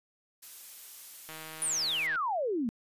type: noise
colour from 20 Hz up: blue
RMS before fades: -46 dBFS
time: 0.42-2.07 s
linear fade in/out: 10 ms
type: click train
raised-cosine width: 0.3 ms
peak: -28 dBFS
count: 138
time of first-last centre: 1.29-2.157 s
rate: 158 Hz
type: exponential sweep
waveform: sine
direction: down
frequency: 10160 to 215.7 Hz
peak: -28 dBFS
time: 1.62-2.69 s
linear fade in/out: 0 ms
effects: resampled to 32000 Hz